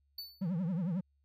square tone with exponential decay, 4497 Hz, C#8, 24 cents sharp, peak -38 dBFS, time 0.18-0.5 s, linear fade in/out 5 ms, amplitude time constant 69 ms
triangle tone with vibrato, 176.2 Hz, F3, 16 cents sharp, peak -29 dBFS, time 0.41-1.01 s, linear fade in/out 10 ms, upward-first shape triangle, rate 11 Hz, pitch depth 230 cents each way
effects added 70 Hz sine -70 dBFS peak until 1.24 s

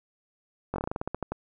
slowing click train, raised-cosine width 1 ms, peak -16 dBFS, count 13, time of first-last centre 0.74-1.32 s, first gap 20 ms, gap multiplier 1.15, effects none

